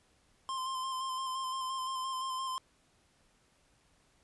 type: tone with vibrato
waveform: square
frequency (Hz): 1046.5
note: C6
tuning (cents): 0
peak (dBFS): -35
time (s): 0.49-2.58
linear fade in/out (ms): 0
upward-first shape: square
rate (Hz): 5.8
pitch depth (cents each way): 21
effects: pink hiss -69 dBFS RMS until 4.23 s + resampled to 24000 Hz